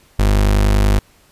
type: tone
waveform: 35% pulse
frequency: 50.6 Hz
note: G#1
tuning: 44 cents flat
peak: -9 dBFS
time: 0.19-0.99 s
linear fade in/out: 5 ms
effects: pink hiss -52 dBFS RMS until 1.31 s + resampled to 32000 Hz